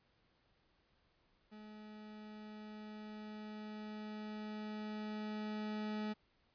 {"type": "tone with level ramp", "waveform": "40% pulse", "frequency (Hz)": 212.9, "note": "G#3", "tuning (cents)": 43, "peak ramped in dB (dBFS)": [-51, -37], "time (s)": [1.51, 6.14], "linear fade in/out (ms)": 20, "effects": ["pink hiss -75 dBFS RMS until 6.54 s", "resampled to 11025 Hz"]}